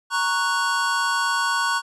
square chord, F# major, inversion first, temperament equal, 932.3 / 1108.7 / 1480 Hz, A#5 / C#6 / F#6, 0 / 0 / 0 cents, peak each -27 / -25 / -24 dBFS, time 0.1-1.82 s, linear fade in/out 50 ms, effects resampled to 22050 Hz

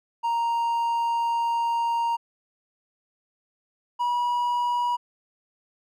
triangle tone pair in turn, 932.3 / 967.9 Hz, A#5 / B5, 0 / -35 cents, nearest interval minor second, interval 65 cents, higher second, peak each -20 dBFS, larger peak neither, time 0.23-2.17 / 3.99-4.97 s, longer first, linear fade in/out 20 ms, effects none

